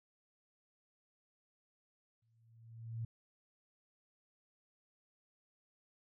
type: tone with exponential growth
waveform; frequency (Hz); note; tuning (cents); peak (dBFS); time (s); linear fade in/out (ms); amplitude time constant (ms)
sine; 114.2; A#2; -35; -36; 2.22-3.05; 5; 180
effects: none